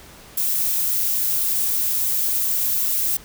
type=noise; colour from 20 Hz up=violet; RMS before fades=-21 dBFS; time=0.37-3.17 s; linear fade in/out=5 ms; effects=pink hiss -44 dBFS RMS until 3.24 s